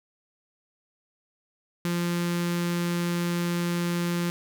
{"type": "tone with notch filter", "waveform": "sawtooth", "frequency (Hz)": 173.3, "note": "F3", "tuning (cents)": -13, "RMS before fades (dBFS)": -27, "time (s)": [1.85, 4.3], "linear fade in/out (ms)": 0, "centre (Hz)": 680, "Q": 1.3, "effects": []}